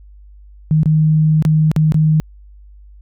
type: tone with dropouts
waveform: sine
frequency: 155.56 Hz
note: D#3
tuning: in tune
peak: -9 dBFS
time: 0.71-2.2 s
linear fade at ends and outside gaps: 0 ms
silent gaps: 0.832-0.858 / 1.424-1.451 / 1.715-1.763 / 1.921-1.944 s
effects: added 50 Hz sine -38 dBFS peak until 3.01 s